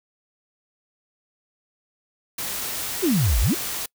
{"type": "noise", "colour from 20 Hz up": "white", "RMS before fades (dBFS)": -29, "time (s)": [2.38, 3.86], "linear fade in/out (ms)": 5}
{"type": "exponential two-way sweep", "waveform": "sine", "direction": "down then up", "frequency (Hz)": [414.3, 46.25, 414.3], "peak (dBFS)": -17, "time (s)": [3.02, 3.55], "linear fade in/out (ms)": 20, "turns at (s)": 3.4}
{"effects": ["noise-tail reverb RT60 0.1 s tail -25 dB re dry"]}